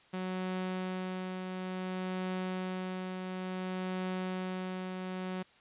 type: tone with tremolo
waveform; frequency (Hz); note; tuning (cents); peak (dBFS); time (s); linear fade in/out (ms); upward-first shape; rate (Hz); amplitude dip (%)
sawtooth; 185.1; F#3; +1; -29; 0.13-5.43; 10; triangle; 0.57; 40
effects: white hiss -62 dBFS RMS until 5.6 s + resampled to 8000 Hz